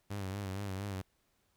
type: tone with vibrato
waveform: sawtooth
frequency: 98 Hz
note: G2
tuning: in tune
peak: -33 dBFS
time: 0.1-1.02 s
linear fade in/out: 10 ms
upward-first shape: sine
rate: 4.3 Hz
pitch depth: 74 cents each way
effects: pink hiss -75 dBFS RMS until 1.56 s